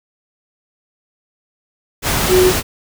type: tone in noise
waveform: sine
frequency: 368.1 Hz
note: F#4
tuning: 9 cents flat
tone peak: -8 dBFS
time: 2.28-2.53 s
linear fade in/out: 50 ms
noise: pink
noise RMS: -17 dBFS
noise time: 2.02-2.63 s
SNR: +6 dB
effects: none